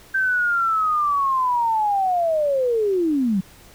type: linear sweep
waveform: sine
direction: down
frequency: 1568 to 178.7 Hz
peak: -17 dBFS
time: 0.14-3.41 s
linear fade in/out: 10 ms
effects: pink hiss -48 dBFS RMS until 3.74 s